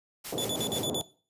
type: noise with tremolo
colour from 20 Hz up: white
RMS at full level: -38 dBFS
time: 0.24-0.88 s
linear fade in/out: 10 ms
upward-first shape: sine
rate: 6 Hz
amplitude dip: 75%
type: band-pass noise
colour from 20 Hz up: white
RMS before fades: -34 dBFS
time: 0.32-1.02 s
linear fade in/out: 5 ms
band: 100 to 650 Hz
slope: 24 dB/octave
type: tone bursts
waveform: sawtooth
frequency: 3467 Hz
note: A7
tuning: 26 cents flat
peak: -27 dBFS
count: 6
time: 0.38-1.011 s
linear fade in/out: 0 ms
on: 66 ms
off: 47 ms
effects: noise-tail reverb RT60 0.4 s tail -18 dB re dry + resampled to 32000 Hz